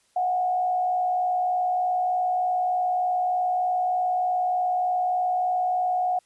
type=tone with frequency modulation; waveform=sine; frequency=729 Hz; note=F#5; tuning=26 cents flat; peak=-21 dBFS; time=0.16-6.19 s; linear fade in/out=5 ms; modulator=63.3 Hz; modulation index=0.36; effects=white hiss -65 dBFS RMS until 6.25 s + resampled to 24000 Hz